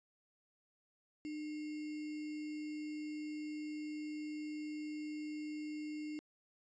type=tone with sample-and-hold; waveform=sine; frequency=302.6 Hz; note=D#4; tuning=48 cents flat; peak=-40 dBFS; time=1.25-6.19 s; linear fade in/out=0 ms; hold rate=2450 Hz; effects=resampled to 16000 Hz